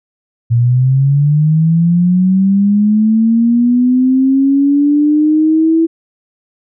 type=linear sweep; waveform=sine; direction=up; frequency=115.7 to 329.6 Hz; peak=-7 dBFS; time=0.5-5.87 s; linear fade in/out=20 ms; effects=none